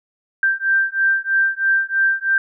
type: beating tone pair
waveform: sine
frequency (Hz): 1572 / 1575.1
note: G6 / G6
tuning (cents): +4 / +8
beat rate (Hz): 3.1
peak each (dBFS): -18 / -18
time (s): 0.43-2.38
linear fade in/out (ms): 2
effects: none